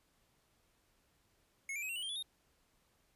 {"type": "tone with pitch steps", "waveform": "square", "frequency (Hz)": [2183, 2353, 2537, 2735, 2948, 3178, 3425, 3693], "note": ["C#7", "D7", "D#7", "F7", "F#7", "G7", "A7", "A#7"], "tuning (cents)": [-27, 3, 33, -37, -7, 23, -47, -17], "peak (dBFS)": -39, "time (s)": [1.69, 2.226], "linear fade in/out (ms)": 2, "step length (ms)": 67, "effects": ["pink hiss -74 dBFS RMS until 3.15 s", "resampled to 32000 Hz"]}